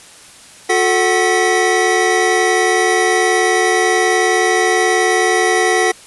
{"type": "tone cluster", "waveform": "square", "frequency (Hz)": [359.8, 438.6, 748, 1943], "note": ["F#4", "A4", "F#5", "B6"], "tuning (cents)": [-48, -6, 19, -29], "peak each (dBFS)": -18, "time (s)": [0.69, 5.92], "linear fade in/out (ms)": 10, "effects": ["white hiss -40 dBFS RMS until 6.06 s", "resampled to 24000 Hz"]}